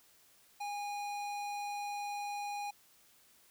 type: tone with hard clipping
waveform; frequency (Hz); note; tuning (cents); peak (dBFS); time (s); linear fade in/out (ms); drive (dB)
sine; 819; G#5; -24; -39; 0.6-2.71; 10; 18
effects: white hiss -65 dBFS RMS until 3.5 s